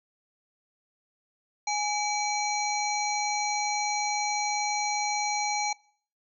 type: harmonic tone with a mistuned harmonic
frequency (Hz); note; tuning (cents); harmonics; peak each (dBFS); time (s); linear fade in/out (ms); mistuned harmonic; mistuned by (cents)
830.6; G#5; 0; 1 / 3 / 5 / 7 / 8; -28 / -33 / -35 / -36 / -37; 1.67-5.73; 5; 3; -140
effects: noise-tail reverb RT60 0.5 s tail -22 dB re dry